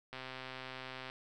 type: click train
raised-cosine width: 0.3 ms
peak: -28 dBFS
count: 127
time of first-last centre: 0.13-1.099 s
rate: 130 Hz
effects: none

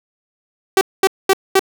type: tone bursts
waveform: sawtooth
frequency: 384.9 Hz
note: G4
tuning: 32 cents flat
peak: -5 dBFS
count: 4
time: 0.77-1.594 s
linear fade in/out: 2 ms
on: 41 ms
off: 220 ms
effects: none

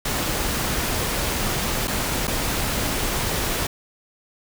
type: noise with dropouts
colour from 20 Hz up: pink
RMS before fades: -24 dBFS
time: 0.05-3.67 s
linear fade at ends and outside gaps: 5 ms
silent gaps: 1.874-1.878 / 2.272-2.277 s
effects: none

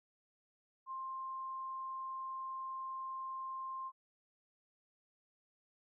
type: tone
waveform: sine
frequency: 1055 Hz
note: C6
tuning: 14 cents sharp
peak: -40 dBFS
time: 0.86-3.92 s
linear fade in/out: 50 ms
effects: none

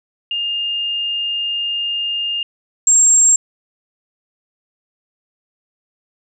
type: tone pair in turn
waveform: sine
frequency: 2820 / 7509 Hz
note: F7 / A#8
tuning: +16 / +12 cents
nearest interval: octave + perfect fourth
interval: 1696 cents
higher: second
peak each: -18 / -8 dBFS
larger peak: second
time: 0.31-2.43 / 2.87-3.36 s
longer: first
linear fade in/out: 2 ms
effects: none

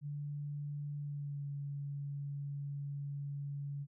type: tone with pitch glide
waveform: sine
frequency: 145.4 to 142 Hz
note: D3 to C#3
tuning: -17 to +42 cents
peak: -38 dBFS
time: 0.01-3.87 s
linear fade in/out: 50 ms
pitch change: -41 cents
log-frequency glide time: 0.98-1.47 s
effects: none

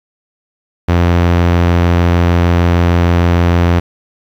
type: tone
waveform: sawtooth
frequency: 86.6 Hz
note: F2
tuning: 14 cents flat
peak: -4 dBFS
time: 0.88-3.8 s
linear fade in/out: 10 ms
effects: low-pass 3000 Hz 12 dB/octave + 7-bit

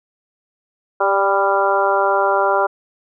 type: harmonic tone with a mistuned harmonic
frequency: 197.5 Hz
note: G3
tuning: 13 cents sharp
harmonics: 2 / 3 / 4 / 5 / 6 / 7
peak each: -21 / -19 / -20 / -20 / -24 / -21 dBFS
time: 1-2.67 s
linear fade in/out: 10 ms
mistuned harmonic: 3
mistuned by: -17 cents
effects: none

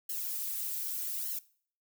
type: noise with flanger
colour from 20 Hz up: violet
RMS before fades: -36 dBFS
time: 0.09-1.39 s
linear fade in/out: 5 ms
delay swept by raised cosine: 0.82 to 5.02 ms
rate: 0.83 Hz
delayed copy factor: -1
effects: noise-tail reverb RT60 0.5 s tail -20 dB re dry

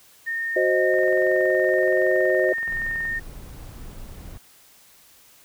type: tone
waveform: sine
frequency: 1832 Hz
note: A#6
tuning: 31 cents flat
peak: -24 dBFS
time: 0.26-3.2 s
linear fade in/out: 20 ms
type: chord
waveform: sine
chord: C diminished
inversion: second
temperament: equal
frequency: 370 / 523.3 / 622.3 Hz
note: Gb4 / C5 / Eb5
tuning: 0 / 0 / 0 cents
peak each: -22 dBFS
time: 0.56-2.53 s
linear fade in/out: 5 ms
type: click train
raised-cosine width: 0.5 ms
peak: -26 dBFS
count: 46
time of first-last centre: 0.94-3.053 s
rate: 21.3 Hz
type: noise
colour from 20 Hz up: brown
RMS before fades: -38 dBFS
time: 2.67-4.38 s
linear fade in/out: 10 ms
effects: white hiss -53 dBFS RMS until 5.44 s

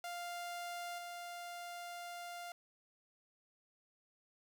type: tone with level steps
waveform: sawtooth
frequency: 698.5 Hz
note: F5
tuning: in tune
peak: -38 / -41 dBFS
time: 0.04-2.52 s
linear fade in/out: 2 ms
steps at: 0.98 s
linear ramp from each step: 5 ms
effects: none

